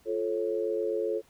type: chord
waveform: sine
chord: F augmented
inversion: none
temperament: just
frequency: 349.2 / 436.5 / 545.7 Hz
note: F4 / A4 / C#5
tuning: 0 / -14 / -27 cents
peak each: -33 / -29 / -33 dBFS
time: 0.05-1.22 s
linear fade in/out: 50 ms
effects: pink hiss -63 dBFS RMS until 1.29 s